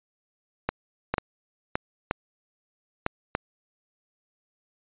clicks, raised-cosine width 0.5 ms, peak -9 dBFS, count 7, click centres 0.69 / 1.14 / 1.182 / 1.755 / 2.111 / 3.064 / 3.351 s, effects resampled to 8000 Hz

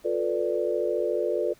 sine chord, B half-diminished seventh, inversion second, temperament equal with one note detuned, 354.9 / 440 / 493.9 / 587.3 Hz, F4 / A4 / B4 / D5, +28 / 0 / 0 / 0 cents, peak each -29 dBFS, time 0.04-1.54 s, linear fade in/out 20 ms, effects pink hiss -58 dBFS RMS until 1.59 s

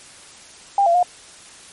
sine tone with pitch steps, 798 / 683 / 714 Hz, G5 / F5 / F5, +31 / -39 / +38 cents, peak -12 dBFS, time 0.78-1.029 s, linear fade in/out 2 ms, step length 83 ms, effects white hiss -43 dBFS RMS until 1.72 s + MP3 48 kbps

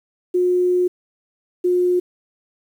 sine tone pair in turn, 360 / 358.6 Hz, F#4 / F4, -47 / +46 cents, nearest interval unison, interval 7 cents, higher first, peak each -14 dBFS, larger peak neither, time 0.34-0.88 / 1.64-2 s, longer first, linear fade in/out 10 ms, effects 8-bit

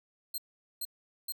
5% pulse tone bursts, 4186 Hz, C8, in tune, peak -27 dBFS, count 3, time 0.34-1.323 s, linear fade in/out 5 ms, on 41 ms, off 430 ms, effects none

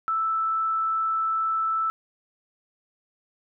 sine tone with frequency modulation, 1318.5 Hz, E6, in tune, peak -22 dBFS, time 0.08-1.9 s, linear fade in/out 0 ms, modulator 22.5 Hz, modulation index 0.21, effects none

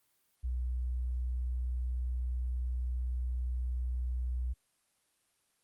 sine tone, 61.74 Hz, B1, in tune, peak -31 dBFS, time 0.43-4.54 s, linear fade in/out 20 ms, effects white hiss -74 dBFS RMS until 5.63 s + Opus 32 kbps

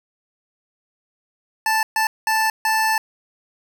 25% pulse tone bursts at uneven times, 880 Hz, A5, in tune, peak -13 dBFS, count 4, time 1.66-1.83 / 1.96-2.07 / 2.27-2.5 / 2.65-2.98 s, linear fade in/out 2 ms, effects none

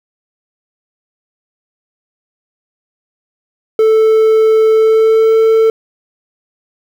triangle tone with pitch glide, 440 to 445.6 Hz, A4 to A4, 0 to +22 cents, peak -4 dBFS, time 3.79-5.7 s, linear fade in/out 2 ms, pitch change +22 cents, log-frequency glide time 4.72-5.35 s, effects 7-bit

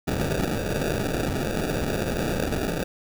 white noise with sample-and-hold, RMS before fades -26 dBFS, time 0.07-2.84 s, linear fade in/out 10 ms, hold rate 1050 Hz, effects none

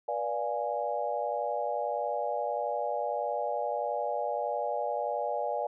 sine chord, B diminished seventh, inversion none, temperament equal with one note detuned, 485.7 / 587.3 / 698.5 / 830.6 Hz, B4 / D5 / F5 / Ab5, -29 / 0 / 0 / 0 cents, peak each -36 / -33 / -35 / -34 dBFS, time 0.08-5.67 s, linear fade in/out 5 ms, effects none

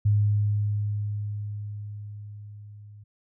sine tone with level ramp, 103.83 Hz, G#2, in tune, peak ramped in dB -17 to -44 dBFS, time 0.05-3.04 s, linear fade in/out 10 ms, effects none

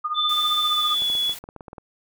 sine tone with tremolo, 1224 Hz, D#6, 29 cents flat, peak -20 dBFS, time 0.04-0.95 s, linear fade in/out 10 ms, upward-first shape triangle, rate 15 Hz, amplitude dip 85%
sine tone with pitch glide, 3531 to 3399 Hz, A7 to G#7, +5 to +39 cents, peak -20 dBFS, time 0.14-1.35 s, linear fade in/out 50 ms, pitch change -66 cents, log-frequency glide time 0.64-1.13 s
white noise, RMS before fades -38 dBFS, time 0.29-1.39 s, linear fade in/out 5 ms
clicks, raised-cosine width 1 ms, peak -24 dBFS, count 11, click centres 1.021 / 1.1 / 1.152 / 1.295 / 1.44 / 1.489 / 1.563 / 1.608 / 1.682 / 1.731 / 1.782 s
effects none

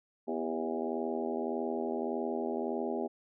harmonic tone with a mistuned harmonic, 81.7 Hz, E2, 15 cents flat, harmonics 3 / 4 / 5 / 6 / 7 / 8 / 9 / 10, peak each -37 / -40 / -36 / -43 / -42 / -41 / -45 / -43 dBFS, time 0.27-3.08 s, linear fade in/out 20 ms, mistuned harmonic 5, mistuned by -39 cents, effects none

